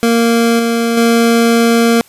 25% pulse tone with level steps, 231.9 Hz, A#3, 9 cents flat, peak -5 / -8 / -4 dBFS, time 0.03-2.01 s, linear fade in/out 0 ms, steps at 0.59 / 0.97 s, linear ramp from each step 5 ms, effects white hiss -45 dBFS RMS until 2.08 s + resampled to 32000 Hz

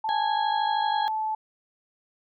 sine tone with pitch glide, 880 to 869.4 Hz, A5 to A5, 0 to -21 cents, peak -25 dBFS, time 0.04-1.35 s, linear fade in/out 5 ms, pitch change -21 cents, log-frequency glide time 0.81-1.23 s
harmonic tone, 827 Hz, G#5, 8 cents flat, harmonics 1 / 2 / 4 / 5, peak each -26 / -35 / -36 / -41 dBFS, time 0.09-1.08 s, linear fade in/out 0 ms
effects none

